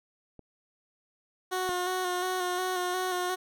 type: clicks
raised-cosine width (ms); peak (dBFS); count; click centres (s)
2; -34 / -27; 2; 0.393 / 1.692
type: tone with vibrato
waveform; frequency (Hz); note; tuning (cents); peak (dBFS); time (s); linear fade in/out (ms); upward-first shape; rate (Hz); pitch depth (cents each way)
15% pulse; 364.5; F#4; -26; -22; 1.51-3.36; 20; square; 2.8; 24
effects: none